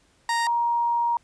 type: tone pair in turn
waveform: 30% pulse / sine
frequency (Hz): 932.3 / 942.6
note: A#5 / A#5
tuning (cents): 0 / +19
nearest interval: unison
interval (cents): 19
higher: second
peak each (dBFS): -19 / -20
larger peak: first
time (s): 0.29-0.47 / 0.47-1.17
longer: second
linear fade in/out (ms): 2
effects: pink hiss -62 dBFS RMS until 1.23 s + resampled to 22050 Hz